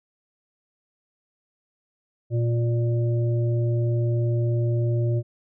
harmonic tone, 117.9 Hz, A#2, 20 cents sharp, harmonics 1 / 3 / 5, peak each -20 / -30 / -34 dBFS, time 2.3-5.23 s, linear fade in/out 50 ms, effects none

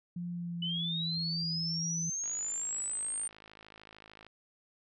sine tone with pitch glide, 174.61 to 165.38 Hz, F3 to E3, 0 to +6 cents, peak -35 dBFS, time 0.16-2.1 s, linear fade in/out 5 ms, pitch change -94 cents, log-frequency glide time 0.3-1.07 s
sine linear sweep, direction up, 2960 to 8870 Hz, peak -33 dBFS, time 0.62-3.28 s, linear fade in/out 5 ms
click train, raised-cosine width 0.3 ms, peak -35 dBFS, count 109, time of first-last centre 2.24-4.266 s, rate 53.3 Hz
effects none

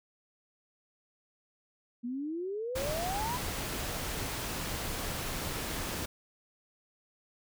sine exponential sweep, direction up, 233.1 to 1022 Hz, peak -33 dBFS, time 2.03-3.38 s, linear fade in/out 20 ms
pink noise, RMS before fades -36 dBFS, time 2.75-6.06 s, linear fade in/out 10 ms
effects none

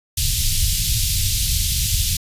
pink band-stop noise, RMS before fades -19 dBFS, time 0.17-2.17 s, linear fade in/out 5 ms, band 120 to 3300 Hz, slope 24 dB/octave, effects resampled to 32000 Hz

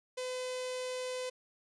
sawtooth tone with notch filter, 507 Hz, B4, 45 cents sharp, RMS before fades -38 dBFS, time 0.17-1.3 s, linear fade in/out 10 ms, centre 1300 Hz, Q 1.1, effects resampled to 22050 Hz

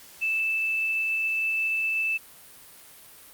sine tone, 2637 Hz, E7, in tune, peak -23 dBFS, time 0.21-2.18 s, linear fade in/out 20 ms, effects white hiss -49 dBFS RMS until 3.33 s + Opus 48 kbps

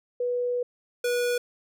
sine / square tone pair in turn, 490 / 486.3 Hz, B4 / B4, -14 / -27 cents, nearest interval unison, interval 13 cents, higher first, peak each -24 dBFS, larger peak neither, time 0.2-0.63 / 1.04-1.38 s, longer first, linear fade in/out 5 ms, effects none

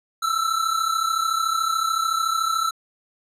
square tone pair together, 1310.3 / 1344 Hz, E6 / E6, -11 / +33 cents, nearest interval unison, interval 44 cents, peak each -24 dBFS, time 0.22-2.71 s, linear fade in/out 10 ms, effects low-pass 12000 Hz 12 dB/octave

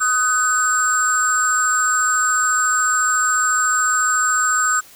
sine tone cluster, 1254 / 1500 / 7480 Hz, D#6 / F#6 / A#8, +13 / +23 / +5 cents, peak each -18 dBFS, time 0-4.81 s, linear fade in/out 20 ms, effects tanh soft clip ceiling -9 dBFS + white hiss -45 dBFS RMS until 4.95 s

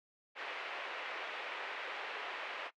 white band-pass noise, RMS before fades -43 dBFS, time 0.35-2.71 s, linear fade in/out 50 ms, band 420 to 2700 Hz, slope 24 dB/octave, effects noise-tail reverb RT60 0.1 s tail -21 dB re dry

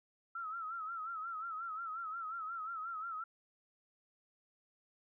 sine tone with vibrato, 1318.5 Hz, E6, in tune, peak -39 dBFS, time 0.35-3.24 s, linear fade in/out 5 ms, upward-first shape sine, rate 5.6 Hz, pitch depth 88 cents each way, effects none

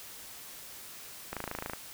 click train, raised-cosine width 0.5 ms, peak -20 dBFS, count 12, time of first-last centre 1.33-1.734 s, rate 27.2 Hz, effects white hiss -47 dBFS RMS until 1.93 s

